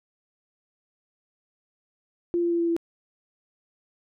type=tone with pitch steps; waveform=sine; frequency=345.9 / 343.3 / 340.7 / 338.2 / 335.7 Hz; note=F4 / F4 / F4 / E4 / E4; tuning=-17 / -30 / -43 / +44 / +32 cents; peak=-21 dBFS; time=2.34-2.765 s; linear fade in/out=0 ms; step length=85 ms; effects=none